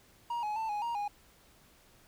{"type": "tone with pitch steps", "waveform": "triangle", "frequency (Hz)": [946, 843, 888, 832, 939, 822], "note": ["A#5", "G#5", "A5", "G#5", "A#5", "G#5"], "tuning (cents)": [25, 26, 16, 3, 12, -18], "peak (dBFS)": -30, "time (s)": [0.3, 1.08], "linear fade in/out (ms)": 5, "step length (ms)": 130, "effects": ["pink hiss -62 dBFS RMS until 2.07 s"]}